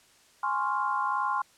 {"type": "chord", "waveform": "sine", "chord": "Db major seventh", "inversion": "second", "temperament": "equal", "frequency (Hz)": [830.6, 1046.5, 1108.7, 1396.9], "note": ["Ab5", "C6", "Db6", "F6"], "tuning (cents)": [0, 0, 0, 0], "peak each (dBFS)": [-32, -28, -34, -34], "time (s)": [0.43, 1.42], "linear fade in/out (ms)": 5, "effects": ["white hiss -60 dBFS RMS until 1.57 s", "low-pass 9000 Hz 12 dB/octave"]}